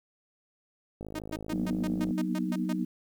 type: click train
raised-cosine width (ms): 2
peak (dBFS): -27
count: 59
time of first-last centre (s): 1.01-2.108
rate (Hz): 52.8
type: tone bursts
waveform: sawtooth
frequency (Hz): 310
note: D#4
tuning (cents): -6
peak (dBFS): -29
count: 10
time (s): 1.15-2.73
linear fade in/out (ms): 5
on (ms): 41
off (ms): 130
type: chord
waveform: sine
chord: B major seventh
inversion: second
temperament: equal with one note detuned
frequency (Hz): 185 / 236.9 / 246.9 / 311.1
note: F#3 / A#3 / B3 / D#4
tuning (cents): 0 / +28 / 0 / 0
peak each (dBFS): -31 / -36 / -35 / -33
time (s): 1.52-2.85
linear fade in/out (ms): 10
effects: 10-bit